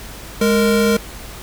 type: tone pair together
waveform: square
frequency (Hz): 207.4 / 462.8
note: G#3 / A#4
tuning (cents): -2 / -13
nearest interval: octave + major second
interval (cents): 1389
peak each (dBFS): -16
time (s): 0.41-0.97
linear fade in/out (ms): 5
effects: added 50 Hz sine -36 dBFS peak until 1.42 s + pink hiss -35 dBFS RMS until 1.42 s